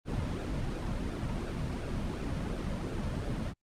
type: noise with flanger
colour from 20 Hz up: brown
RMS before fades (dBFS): -34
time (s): 0.05-3.54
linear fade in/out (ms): 50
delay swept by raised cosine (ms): 0.97 to 2.67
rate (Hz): 2.8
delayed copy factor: -0.55
effects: low-pass 8000 Hz 12 dB/octave + Opus 32 kbps